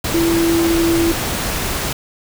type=tone in noise; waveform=sine; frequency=333.9 Hz; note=E4; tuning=22 cents sharp; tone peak=-13 dBFS; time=0.14-1.12 s; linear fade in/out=5 ms; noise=pink; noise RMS=-21 dBFS; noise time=0.04-1.93 s; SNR=+5 dB; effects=none